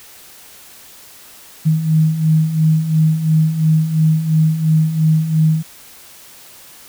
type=beating tone pair; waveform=sine; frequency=155.56 / 158.46 Hz; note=D#3 / D#3; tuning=0 / +32 cents; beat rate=2.9 Hz; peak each=-18 / -12 dBFS; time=1.65-5.63 s; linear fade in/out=20 ms; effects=white hiss -41 dBFS RMS until 6.88 s